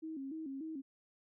sine tone with vibrato, 293.7 Hz, D4, in tune, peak -40 dBFS, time 0.02-0.82 s, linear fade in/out 20 ms, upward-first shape square, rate 3.4 Hz, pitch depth 140 cents each way, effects none

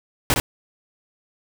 pink noise with echo, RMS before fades -18 dBFS, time 0.3-0.34 s, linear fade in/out 0 ms, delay 60 ms, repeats 1, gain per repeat -3 dB, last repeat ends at 0.4 s, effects none

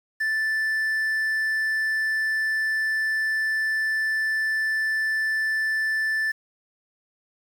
triangle tone with quantisation, 1760 Hz, A6, in tune, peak -20 dBFS, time 0.2-6.32 s, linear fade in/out 10 ms, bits 8, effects none

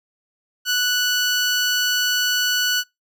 15% pulse tone, 1480 Hz, F#6, in tune, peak -11 dBFS, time 0.65-2.84 s, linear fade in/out 50 ms, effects noise-tail reverb RT60 0.2 s tail -26 dB re dry

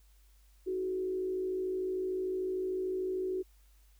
sine tone with frequency modulation, 372.1 Hz, F#4, 10 cents sharp, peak -31 dBFS, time 0.66-3.43 s, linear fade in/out 20 ms, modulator 53.4 Hz, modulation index 0.48, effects added 50 Hz sine -59 dBFS peak until 3.99 s + white hiss -70 dBFS RMS until 3.99 s

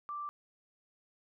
sine tone, 1174.7 Hz, D6, in tune, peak -37 dBFS, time 0.09-0.29 s, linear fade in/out 0 ms, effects none

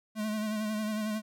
square tone with vibrato, 214.4 Hz, A3, 45 cents flat, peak -31 dBFS, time 0.15-1.22 s, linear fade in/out 50 ms, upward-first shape sine, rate 11 Hz, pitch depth 36 cents each way, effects none

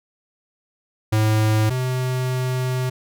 square tone pair in turn, 108.5 / 127.94 Hz, A2 / C3, -24 / -38 cents, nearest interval minor third, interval 286 cents, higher second, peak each -16 / -21 dBFS, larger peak first, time 1.12-1.7 / 1.7-2.9 s, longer second, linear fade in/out 10 ms, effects none

